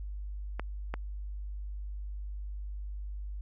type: clicks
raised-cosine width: 0.5 ms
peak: -20 dBFS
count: 2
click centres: 0.596 / 0.94 s
effects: added 50 Hz sine -36 dBFS peak until 3.41 s